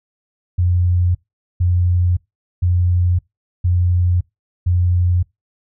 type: tone bursts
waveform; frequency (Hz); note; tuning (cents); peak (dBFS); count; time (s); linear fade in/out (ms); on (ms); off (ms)
sine; 88.8; F2; +29; -12; 5; 0.58-5.23; 10; 570; 450
effects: noise-tail reverb RT60 0.2 s tail -25 dB re dry